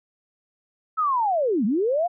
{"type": "linear two-way sweep", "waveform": "sine", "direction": "down then up", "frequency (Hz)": [1318.5, 189.9, 729], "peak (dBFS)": -19, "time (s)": [0.97, 2.08], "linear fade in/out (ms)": 20, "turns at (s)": 1.65, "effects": []}